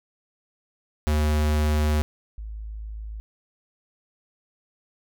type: tone pair in turn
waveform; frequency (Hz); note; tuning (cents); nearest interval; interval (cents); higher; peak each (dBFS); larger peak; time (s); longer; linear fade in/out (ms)
square / sine; 75.7 / 53.53; D#2 / A1; -47 / -47; tritone; 600; first; -20 / -32; first; 1.07-2.02 / 2.38-3.2; first; 0
effects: none